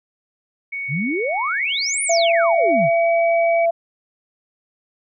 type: tone with pitch glide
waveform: sine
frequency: 2227 to 2276 Hz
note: C#7 to C#7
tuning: +7 to +45 cents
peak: -24 dBFS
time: 0.72-3.66 s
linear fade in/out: 10 ms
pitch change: +38 cents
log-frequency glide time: 2.22-3.1 s
type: exponential two-way sweep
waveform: sine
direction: up then down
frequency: 123.47 to 10050 to 123.47 Hz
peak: -20 dBFS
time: 0.88-2.9 s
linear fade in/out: 50 ms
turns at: 2.03 s
type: tone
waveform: sine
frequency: 673 Hz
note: E5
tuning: 36 cents sharp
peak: -14 dBFS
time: 2.09-3.71 s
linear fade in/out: 10 ms
effects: none